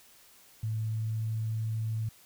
sine tone with pitch glide, 110 to 110.89 Hz, A2 to A2, 0 to +14 cents, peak -29 dBFS, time 0.63-2.09 s, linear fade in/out 5 ms, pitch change +14 cents, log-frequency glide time 0.75-1.32 s, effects white hiss -58 dBFS RMS until 2.25 s

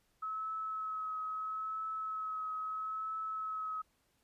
sine tone with vibrato, 1288 Hz, E6, 41 cents flat, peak -36 dBFS, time 0.22-3.82 s, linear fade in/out 10 ms, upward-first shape triangle, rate 0.76 Hz, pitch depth 21 cents each way, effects pink hiss -75 dBFS RMS until 4.23 s + resampled to 32000 Hz

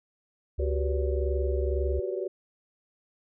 sine tone with pitch glide, 70.3 to 69.05 Hz, C#2 to C#2, +25 to -6 cents, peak -26 dBFS, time 0.58-2 s, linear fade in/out 10 ms, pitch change -31 cents, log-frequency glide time 0.99-1.13 s
sine chord, G major seventh, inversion third, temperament equal with one note detuned, 370 / 392 / 493.9 / 573.9 Hz, F#4 / G4 / B4 / D5, 0 / 0 / 0 / -40 cents, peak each -32 / -34 / -36 / -36 dBFS, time 0.59-2.28 s, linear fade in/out 10 ms
effects none

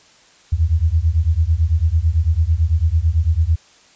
sine beating tone pair, 76.8 / 85.8 Hz, D#2 / F2, -22 / -30 cents, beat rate 9 Hz, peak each -16 dBFS, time 0.52-3.56 s, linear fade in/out 10 ms, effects white hiss -50 dBFS RMS until 3.95 s + resampled to 16000 Hz

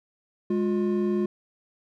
triangle tone pair together, 206.8 / 355.9 Hz, G#3 / F4, -7 / +33 cents, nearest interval major sixth, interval 940 cents, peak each -23 dBFS, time 0.5-1.26 s, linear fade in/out 5 ms, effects none

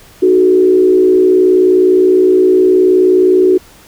sine tone with frequency modulation, 370 Hz, F#4, in tune, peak -5 dBFS, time 0.22-3.58 s, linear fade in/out 10 ms, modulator 59.3 Hz, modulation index 0.72, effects pink hiss -41 dBFS RMS until 3.87 s

